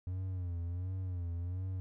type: tone with vibrato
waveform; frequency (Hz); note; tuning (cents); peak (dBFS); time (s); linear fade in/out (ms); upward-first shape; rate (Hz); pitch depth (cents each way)
triangle; 89.6; F2; +45; -33; 0.07-1.8; 0; sine; 1.4; 87
effects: none